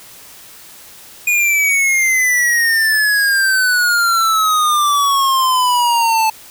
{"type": "exponential sweep", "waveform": "square", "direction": "down", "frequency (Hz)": [2458, 874], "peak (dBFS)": -12, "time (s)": [1.27, 6.3], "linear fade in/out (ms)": 5, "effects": ["white hiss -39 dBFS RMS until 6.5 s"]}